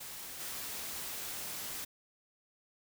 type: noise with level steps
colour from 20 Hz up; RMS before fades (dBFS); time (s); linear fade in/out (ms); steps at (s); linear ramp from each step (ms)
white; -45 / -41; 0-1.85; 10; 0.39; 20
effects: none